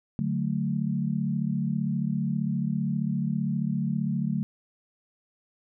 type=chord; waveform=sine; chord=D major; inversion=none; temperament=equal; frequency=146.83 / 185 / 220 Hz; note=D3 / F#3 / A3; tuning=0 / 0 / 0 cents; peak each=-29 dBFS; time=0.19-4.43 s; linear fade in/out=0 ms; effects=none